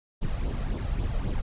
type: noise with flanger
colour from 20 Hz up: brown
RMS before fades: -28 dBFS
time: 0.21-1.42 s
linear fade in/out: 20 ms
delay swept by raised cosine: 0.23 to 1.63 ms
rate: 3.7 Hz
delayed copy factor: +0.55
effects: resampled to 8000 Hz